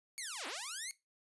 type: linear two-way sweep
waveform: 5% pulse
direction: down then up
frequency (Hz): 2277 to 246.9 to 2225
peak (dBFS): -29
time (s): 0.18-0.91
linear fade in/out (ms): 0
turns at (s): 0.47
effects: noise-tail reverb RT60 0.2 s tail -18 dB re dry + resampled to 24000 Hz